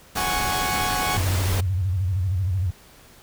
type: noise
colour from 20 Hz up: pink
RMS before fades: -28 dBFS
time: 0.15-1.61 s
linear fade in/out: 10 ms
type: chord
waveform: sawtooth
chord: F# suspended second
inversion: none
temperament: equal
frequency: 740 / 830.6 / 1108.7 Hz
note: F#5 / G#5 / C#6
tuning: 0 / 0 / 0 cents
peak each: -24 dBFS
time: 0.17-1.17 s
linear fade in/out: 0 ms
type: tone with vibrato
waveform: sine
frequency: 92.8 Hz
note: F#2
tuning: 6 cents sharp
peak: -20 dBFS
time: 1.16-2.71 s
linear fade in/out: 10 ms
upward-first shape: square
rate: 13 Hz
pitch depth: 110 cents each way
effects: pink hiss -50 dBFS RMS until 3.22 s